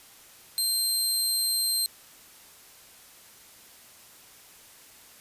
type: tone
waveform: 20% pulse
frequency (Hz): 4156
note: C8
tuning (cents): -12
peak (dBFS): -18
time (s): 0.58-1.86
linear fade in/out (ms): 0
effects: white hiss -52 dBFS RMS until 5.2 s + resampled to 32000 Hz